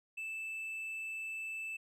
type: tone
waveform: triangle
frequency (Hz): 2637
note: E7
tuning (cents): 0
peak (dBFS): -37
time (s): 0.17-1.77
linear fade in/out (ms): 10
effects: resampled to 32000 Hz